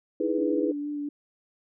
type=chord; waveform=sine; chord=E major seventh; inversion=third; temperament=equal; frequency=311.1 / 329.6 / 415.3 / 493.9 Hz; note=D#4 / E4 / G#4 / B4; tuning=0 / 0 / 0 / 0 cents; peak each=-29 dBFS; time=0.2-0.72 s; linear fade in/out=5 ms
type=tone with vibrato; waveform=sine; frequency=292.3 Hz; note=D4; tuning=8 cents flat; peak=-29 dBFS; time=0.38-1.09 s; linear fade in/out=5 ms; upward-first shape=sine; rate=4.3 Hz; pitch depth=16 cents each way
effects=none